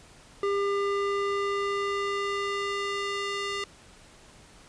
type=tone with band-pass filter sweep; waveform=square; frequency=400.6 Hz; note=G4; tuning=38 cents sharp; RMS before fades=-29 dBFS; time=0.43-3.64 s; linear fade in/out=2 ms; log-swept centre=810 to 2800 Hz; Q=0.71; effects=pink hiss -53 dBFS RMS until 4.68 s + resampled to 22050 Hz